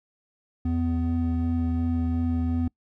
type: tone pair together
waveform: triangle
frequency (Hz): 82.41 / 250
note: E2 / B3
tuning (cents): 0 / +21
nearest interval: octave + perfect fifth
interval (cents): 1921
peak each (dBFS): -23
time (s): 0.65-2.68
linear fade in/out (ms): 5
effects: noise-tail reverb RT60 0.1 s tail -25 dB re dry + tanh soft clip ceiling -13 dBFS